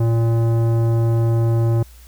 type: tone with tanh clipping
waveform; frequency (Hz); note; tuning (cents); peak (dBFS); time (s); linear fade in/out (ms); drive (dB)
sine; 115.1; A#2; -22; -16; 0-1.83; 5; 15
effects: added 60 Hz sine -41 dBFS peak until 2.07 s + white hiss -50 dBFS RMS until 2.07 s